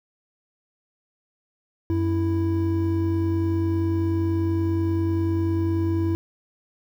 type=tone pair together; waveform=triangle; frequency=93.11 / 329.6 Hz; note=F#2 / E4; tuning=+11 / 0 cents; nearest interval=octave + minor seventh; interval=2189 cents; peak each=-21 dBFS; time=1.9-6.15 s; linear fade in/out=0 ms; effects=9-bit